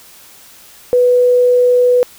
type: tone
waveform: sine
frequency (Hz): 493.9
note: B4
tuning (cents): 0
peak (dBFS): -7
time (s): 0.93-2.03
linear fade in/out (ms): 0
effects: white hiss -41 dBFS RMS until 2.18 s